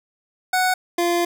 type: tone pair in turn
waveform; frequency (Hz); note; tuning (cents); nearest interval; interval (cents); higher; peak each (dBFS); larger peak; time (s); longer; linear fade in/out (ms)
25% pulse; 740 / 345.9; F#5 / F4; 0 / -17; octave + minor second; 1317; first; -13 / -14; first; 0.53-0.74 / 0.98-1.25; second; 5
effects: none